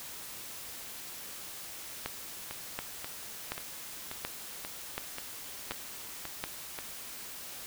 two click trains, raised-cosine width 0.3 ms, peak -17 / -22 dBFS, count 7 / 9, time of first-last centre 2.06-6.44 / 2.51-6.788 s, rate 1.37 / 1.87 Hz, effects white hiss -44 dBFS RMS until 7.66 s

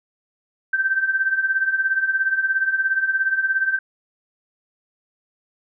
sine tone with tremolo, 1557 Hz, G6, 12 cents flat, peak -14 dBFS, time 0.73-3.79 s, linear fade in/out 5 ms, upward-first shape triangle, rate 17 Hz, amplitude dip 80%, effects none

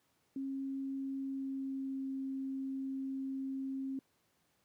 sine tone with pitch glide, 270.6 to 268 Hz, C#4 to C4, -42 to +42 cents, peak -36 dBFS, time 0.36-3.99 s, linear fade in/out 2 ms, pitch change -16 cents, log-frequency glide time 1.01-2.11 s, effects pink hiss -75 dBFS RMS until 4.64 s + high-pass 100 Hz 12 dB/octave

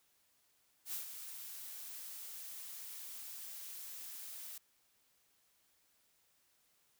blue noise with ADSR envelope, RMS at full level -40 dBFS, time 0.85-4.58 s, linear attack 82 ms, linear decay 120 ms, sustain -8 dB, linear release 4 ms, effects white hiss -74 dBFS RMS until 6.99 s

